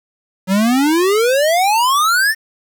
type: exponential sweep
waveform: square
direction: up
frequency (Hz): 182.6 to 1840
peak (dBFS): -12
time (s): 0.47-2.35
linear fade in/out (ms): 50
effects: 7-bit